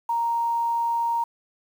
sine tone, 932.3 Hz, A#5, in tune, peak -21 dBFS, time 0.09-1.24 s, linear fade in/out 5 ms, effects 8-bit

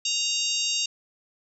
harmonic tone with a mistuned harmonic, 932.3 Hz, A#5, in tune, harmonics 3 / 4 / 5 / 6 / 7 / 8, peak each -29 / -30 / -31 / -32 / -32 / -33 dBFS, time 0.05-0.86 s, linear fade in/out 5 ms, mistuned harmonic 7, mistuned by -29 cents, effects none

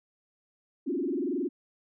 sine tone with frequency modulation, 313.8 Hz, D#4, 15 cents sharp, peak -27 dBFS, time 0.86-1.49 s, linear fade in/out 20 ms, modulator 21.7 Hz, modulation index 2.8, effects none

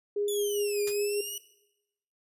sine tone with tremolo, 410.6 Hz, G#4, 20 cents flat, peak -26 dBFS, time 0.16-1.21 s, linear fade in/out 5 ms, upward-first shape sine, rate 5 Hz, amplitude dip 35%
10% pulse linear two-way sweep, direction down then up, 3500 to 2394 to 2946 Hz, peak -27 dBFS, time 0.28-1.38 s, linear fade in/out 2 ms, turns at 0.83 s
white noise with exponential decay, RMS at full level -33 dBFS, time 0.87-0.98 s, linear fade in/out 5 ms, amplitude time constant 23 ms
effects noise-tail reverb RT60 0.9 s tail -18 dB re dry + resampled to 32000 Hz

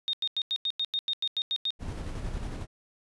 sine tone bursts, 3694 Hz, A#7, 16 cents flat, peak -26 dBFS, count 12, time 0.08-1.705 s, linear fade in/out 0 ms, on 52 ms, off 91 ms
brown noise with tremolo, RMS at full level -34 dBFS, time 1.79-2.67 s, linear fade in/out 50 ms, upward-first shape square, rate 11 Hz, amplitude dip 30%
effects resampled to 24000 Hz

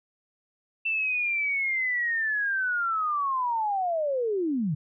sine linear sweep, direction down, 2681 to 137.1 Hz, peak -24 dBFS, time 0.85-4.75 s, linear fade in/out 10 ms, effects none

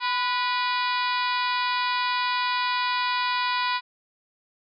harmonic tone with a mistuned harmonic, 489.2 Hz, B4, 16 cents flat, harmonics 2 / 3 / 4 / 5 / 6 / 7 / 8 / 9 / 10, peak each -25 / -32 / -33 / -32 / -38 / -36 / -34 / -37 / -38 dBFS, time 0-3.81 s, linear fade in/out 50 ms, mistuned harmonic 2, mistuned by +32 cents, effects none

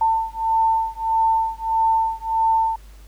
sine beating tone pair, 895 / 896.6 Hz, A5 / A5, +29 / +32 cents, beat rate 1.6 Hz, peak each -20 dBFS, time 0.01-2.76 s, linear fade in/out 5 ms, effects added 50 Hz sine -40 dBFS peak until 3.07 s + pink hiss -53 dBFS RMS until 3.07 s

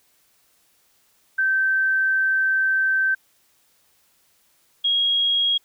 sine tone pair in turn, 1551 / 3286 Hz, G6 / G#7, -19 / -19 cents, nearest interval octave + minor second, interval 1300 cents, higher second, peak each -17 / -17 dBFS, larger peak neither, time 1.38-3.15 / 4.84-5.58 s, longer first, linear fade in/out 10 ms, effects white hiss -62 dBFS RMS until 5.64 s

